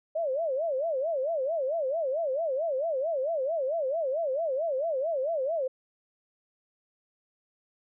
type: tone with vibrato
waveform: sine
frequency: 590 Hz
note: D5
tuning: 8 cents sharp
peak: -26 dBFS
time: 0.15-5.68 s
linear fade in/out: 10 ms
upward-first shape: sine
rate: 4.5 Hz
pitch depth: 240 cents each way
effects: none